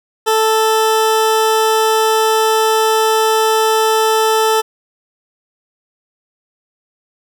20% pulse tone, 440 Hz, A4, in tune, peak -6 dBFS, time 0.26-4.62 s, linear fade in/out 20 ms, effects none

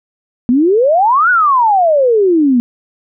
sine exponential two-way sweep, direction up then down, 233.1 to 1500 to 233.1 Hz, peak -7 dBFS, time 0.49-2.6 s, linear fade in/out 0 ms, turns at 1.3 s, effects none

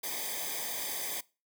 white noise with comb filter, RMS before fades -36 dBFS, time 0.03-1.21 s, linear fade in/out 10 ms, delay 0.72 ms, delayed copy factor -1, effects noise-tail reverb RT60 0.3 s tail -22 dB re dry

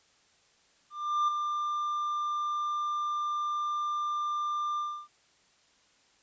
triangle tone with ADSR envelope, 1193 Hz, D6, 27 cents sharp, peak -21 dBFS, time 0.9-5.08 s, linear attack 380 ms, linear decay 8 ms, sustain -6 dB, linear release 300 ms, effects white hiss -65 dBFS RMS until 6.22 s + resampled to 16000 Hz

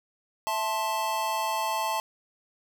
square chord, A minor, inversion second, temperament equal with one note detuned, 659.3 / 880 / 1058.1 Hz, E5 / A5 / C6, 0 / 0 / +19 cents, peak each -35 / -29 / -33 dBFS, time 0.47-2 s, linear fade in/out 0 ms, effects none

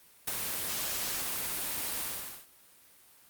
white noise with ADSR envelope, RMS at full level -28 dBFS, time 0.27-2.47 s, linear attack 13 ms, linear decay 5 ms, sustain -6 dB, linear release 450 ms, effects white hiss -59 dBFS RMS until 3.29 s + Opus 32 kbps

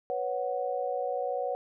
sine chord, B suspended second, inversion none, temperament equal, 493.9 / 554.4 / 740 Hz, B4 / C#5 / F#5, 0 / 0 / 0 cents, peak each -33 dBFS, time 0.1-1.55 s, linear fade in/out 0 ms, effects none

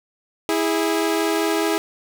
sawtooth tone pair together, 326.8 / 411.8 Hz, E4 / G#4, -15 / -15 cents, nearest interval major third, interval 400 cents, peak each -17 / -18 dBFS, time 0.49-1.78 s, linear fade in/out 0 ms, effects none

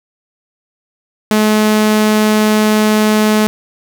sawtooth tone, 214.1 Hz, A3, 47 cents flat, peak -5 dBFS, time 1.31-3.47 s, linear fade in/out 0 ms, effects none

